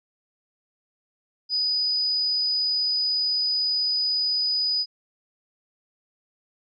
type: tone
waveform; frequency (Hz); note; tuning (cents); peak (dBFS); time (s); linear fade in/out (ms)
sine; 4969; D#8; -3; -21; 1.49-4.86; 50
effects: none